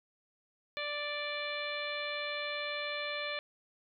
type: harmonic tone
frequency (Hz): 587.3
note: D5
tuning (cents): 0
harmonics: 1 / 2 / 3 / 4 / 5 / 6 / 7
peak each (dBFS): -40 / -44 / -42 / -40 / -47 / -43 / -46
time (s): 0.77-3.39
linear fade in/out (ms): 0
effects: none